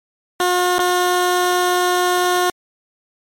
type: tone with dropouts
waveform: 15% pulse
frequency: 359.1 Hz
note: F4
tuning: 48 cents sharp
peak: -8 dBFS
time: 0.4-2.5 s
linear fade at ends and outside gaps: 1 ms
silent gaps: 0.783-0.79 s
effects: MP3 64 kbps